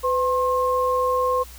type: tone pair together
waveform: sine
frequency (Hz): 504 / 1067.9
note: B4 / C6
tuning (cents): +35 / +35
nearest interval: octave + minor second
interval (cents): 1300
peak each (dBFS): -21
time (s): 0.03-1.44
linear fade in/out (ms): 20
effects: added 60 Hz sine -41 dBFS peak until 1.58 s + white hiss -45 dBFS RMS until 1.58 s